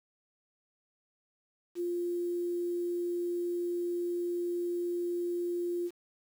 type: tone with quantisation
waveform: sine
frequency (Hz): 349.2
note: F4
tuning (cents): 0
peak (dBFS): -30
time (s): 1.75-5.91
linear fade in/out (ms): 50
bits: 9
effects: none